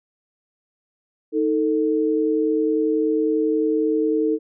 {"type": "tone pair together", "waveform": "sine", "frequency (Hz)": [313.8, 444.1], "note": ["D#4", "A4"], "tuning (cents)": [15, 16], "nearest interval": "tritone", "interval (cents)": 601, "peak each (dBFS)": -20, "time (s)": [1.32, 4.39], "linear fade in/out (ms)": 50, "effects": []}